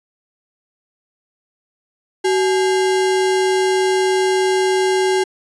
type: tone with sample-and-hold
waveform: sine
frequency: 376.6 Hz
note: F#4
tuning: 31 cents sharp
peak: -13 dBFS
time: 2.24-5.24 s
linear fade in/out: 10 ms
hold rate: 1225 Hz
effects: resampled to 22050 Hz